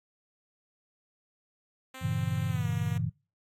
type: tone with pitch glide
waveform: 5% pulse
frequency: 261.6 to 238.5 Hz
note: C4 to A#3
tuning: 0 to +40 cents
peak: -31 dBFS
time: 1.94-2.98 s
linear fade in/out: 5 ms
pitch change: -160 cents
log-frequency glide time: 2.49-2.67 s
type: chord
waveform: sine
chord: G diminished seventh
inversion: none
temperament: equal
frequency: 98 / 116.54 / 138.59 / 164.81 Hz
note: G2 / Bb2 / Db3 / Fb3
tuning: 0 / 0 / 0 / 0 cents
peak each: -33 dBFS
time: 2.01-3.1 s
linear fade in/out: 20 ms
effects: noise-tail reverb RT60 0.3 s tail -21 dB re dry + AAC 64 kbps